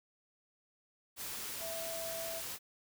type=tone in noise; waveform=sine; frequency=660 Hz; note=E5; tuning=2 cents sharp; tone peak=-41 dBFS; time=1.59-2.42 s; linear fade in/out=50 ms; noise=white; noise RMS=-42 dBFS; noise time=1.16-2.59 s; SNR=-2 dB; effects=none